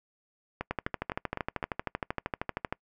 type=two click trains; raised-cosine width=0.5 ms; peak=-17 / -15 dBFS; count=5 / 27; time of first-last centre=0.61-1.628 / 0.71-2.726 s; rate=3.93 / 12.9 Hz; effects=noise-tail reverb RT60 0.1 s tail -26 dB re dry